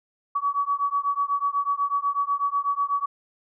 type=beating tone pair; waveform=sine; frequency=1131 / 1139.1 Hz; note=C#6 / C#6; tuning=+34 / +47 cents; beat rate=8.1 Hz; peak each=-25 dBFS; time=0.35-3.06 s; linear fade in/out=10 ms; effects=none